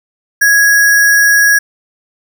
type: tone with sample-and-hold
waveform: sine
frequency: 1662 Hz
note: G#6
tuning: 1 cent sharp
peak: -5 dBFS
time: 0.41-1.59 s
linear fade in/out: 10 ms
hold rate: 7350 Hz
effects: none